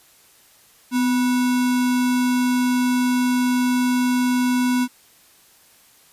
sine tone with sample-and-hold, 250.6 Hz, B3, 25 cents sharp, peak -16 dBFS, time 0.91-4.88 s, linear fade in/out 50 ms, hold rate 1225 Hz, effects white hiss -53 dBFS RMS until 6.12 s + resampled to 32000 Hz

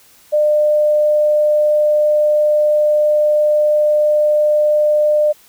sine tone, 601 Hz, D5, 40 cents sharp, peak -10 dBFS, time 0.32-5.33 s, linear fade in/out 20 ms, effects white hiss -48 dBFS RMS until 5.48 s

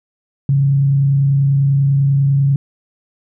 sine tone with frequency modulation, 138.59 Hz, C#3, in tune, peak -10 dBFS, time 0.49-2.56 s, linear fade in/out 2 ms, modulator 30.1 Hz, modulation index 0.22, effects none

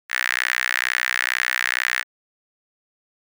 sawtooth tone with high-pass filter, 62.2 Hz, B1, 13 cents sharp, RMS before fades -23 dBFS, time 0.09-2.04 s, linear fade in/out 50 ms, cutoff 1800 Hz, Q 4.9, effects none

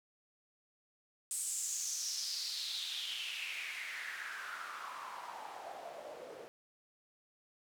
white noise with band-pass filter sweep, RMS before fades -42 dBFS, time 1.31-6.48 s, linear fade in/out 0 ms, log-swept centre 8700 to 470 Hz, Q 4.8, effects none

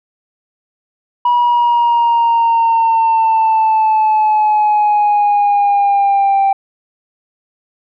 sine exponential sweep, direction down, 970 to 783 Hz, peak -7 dBFS, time 1.25-6.53 s, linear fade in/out 5 ms, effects tanh soft clip ceiling -7 dBFS

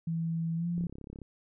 sine tone with pitch glide, 164.81 to 172.5 Hz, E3 to F3, 0 to -21 cents, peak -29 dBFS, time 0.07-0.87 s, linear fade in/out 5 ms, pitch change +79 cents, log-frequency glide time 0.56-0.67 s
click train, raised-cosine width 3 ms, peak -31 dBFS, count 16, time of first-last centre 0.78-1.217 s, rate 34.3 Hz
effects none

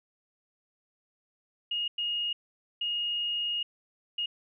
sine tone bursts at uneven times, 2862 Hz, F7, 42 cents sharp, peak -28 dBFS, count 4, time 1.71-1.88 / 1.98-2.33 / 2.81-3.63 / 4.18-4.26 s, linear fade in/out 5 ms, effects none

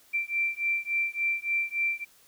sine beating tone pair, 2349 / 2352.5 Hz, D7 / D7, 0 / +2 cents, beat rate 3.5 Hz, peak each -29 dBFS, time 0.13-2.05 s, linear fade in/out 20 ms, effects white hiss -59 dBFS RMS until 2.27 s

